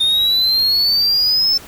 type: exponential sweep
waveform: triangle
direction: up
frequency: 3648 to 5310 Hz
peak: -11 dBFS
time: 0-1.58 s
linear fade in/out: 10 ms
effects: pink hiss -38 dBFS RMS until 1.67 s